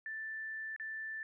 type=tone with dropouts; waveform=sine; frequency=1765 Hz; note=A6; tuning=5 cents sharp; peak=-39 dBFS; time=0.06-1.23 s; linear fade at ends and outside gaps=1 ms; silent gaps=0.763-0.798 s; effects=none

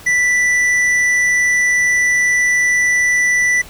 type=tone with hard clipping; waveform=triangle; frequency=1975.5 Hz; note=B6; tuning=in tune; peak=-13 dBFS; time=0.06-3.62 s; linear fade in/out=10 ms; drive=11 dB; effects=pink hiss -38 dBFS RMS until 3.69 s

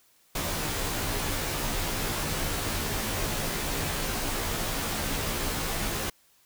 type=noise with comb filter; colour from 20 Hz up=pink; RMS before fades=-30 dBFS; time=0.35-6.1 s; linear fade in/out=5 ms; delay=16 ms; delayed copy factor=-1; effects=white hiss -63 dBFS RMS until 6.45 s

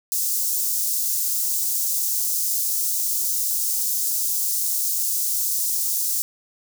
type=high-pass noise; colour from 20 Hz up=white; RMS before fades=-23 dBFS; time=0.12-6.22 s; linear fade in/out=0 ms; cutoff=5600 Hz; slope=24 dB/octave; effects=none

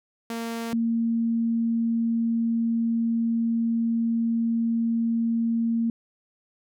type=tone pair in turn; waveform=sawtooth / sine; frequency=230 / 230 Hz; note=A#3 / A#3; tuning=-23 / -23 cents; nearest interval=unison; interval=0 cents; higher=neither; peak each=-25 / -21 dBFS; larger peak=second; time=0.3-0.73 / 0.73-5.9 s; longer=second; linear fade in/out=2 ms; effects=none

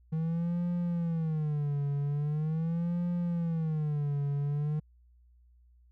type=tone with vibrato; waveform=triangle; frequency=157.6 Hz; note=D#3; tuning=23 cents sharp; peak=-26 dBFS; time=0.12-4.8 s; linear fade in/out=10 ms; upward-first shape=sine; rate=0.42 Hz; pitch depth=180 cents each way; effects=added 60 Hz sine -58 dBFS peak until 5.91 s

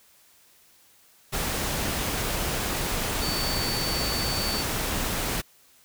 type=tone in noise; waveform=sine; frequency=4500 Hz; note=C#8; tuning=25 cents sharp; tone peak=-30 dBFS; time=3.21-4.63 s; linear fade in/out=20 ms; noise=pink; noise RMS=-28 dBFS; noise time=1.32-5.42 s; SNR=-5 dB; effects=white hiss -58 dBFS RMS until 5.84 s

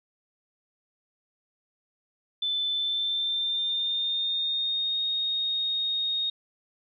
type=tone with pitch glide; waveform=sine; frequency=3520 to 3721 Hz; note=A7 to A#7; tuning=0 to -4 cents; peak=-25 dBFS; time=2.42-6.3 s; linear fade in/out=5 ms; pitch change=+96 cents; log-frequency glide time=2.71-5.01 s; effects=none

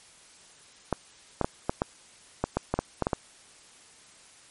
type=clicks; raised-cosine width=1 ms; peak=-10 dBFS; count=12; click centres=0.927 / 1.413 / 1.445 / 1.695 / 1.819 / 2.44 / 2.57 / 2.74 / 2.79 / 3.023 / 3.069 / 3.132 s; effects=white hiss -54 dBFS RMS until 4.5 s + MP3 48 kbps

